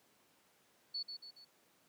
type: tone with echo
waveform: sine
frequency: 4435 Hz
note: C#8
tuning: in tune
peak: -37 dBFS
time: 0.94-1.03 s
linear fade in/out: 10 ms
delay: 140 ms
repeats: 3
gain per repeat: -6 dB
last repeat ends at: 1.45 s
effects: pink hiss -70 dBFS RMS until 1.88 s + high-pass 200 Hz 12 dB/octave